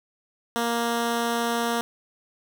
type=tone; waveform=10% pulse; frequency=234.1 Hz; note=A#3; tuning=8 cents sharp; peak=-15 dBFS; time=0.56-1.81 s; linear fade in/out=0 ms; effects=none